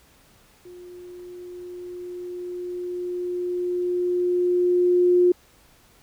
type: tone with level ramp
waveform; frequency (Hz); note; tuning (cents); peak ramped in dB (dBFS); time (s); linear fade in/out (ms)
sine; 356.7; F4; +37; -40 to -13; 0.65-5.32; 5
effects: pink hiss -56 dBFS RMS until 6.02 s